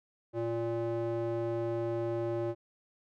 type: tone with band-pass filter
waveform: square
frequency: 116.2 Hz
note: A#2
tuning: 5 cents flat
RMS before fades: -33 dBFS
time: 0.33-2.55 s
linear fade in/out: 50 ms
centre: 450 Hz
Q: 2.6
effects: none